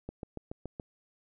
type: click train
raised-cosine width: 2 ms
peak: -25 dBFS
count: 6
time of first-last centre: 0.09-0.798 s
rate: 7.06 Hz
effects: none